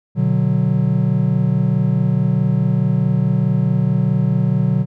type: chord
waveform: triangle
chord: B minor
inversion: none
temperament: just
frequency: 123.47 / 148.16 / 185.21 Hz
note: B2 / D3 / F#3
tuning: 0 / +16 / +2 cents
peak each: -16 dBFS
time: 0.15-4.86 s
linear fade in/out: 50 ms
effects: none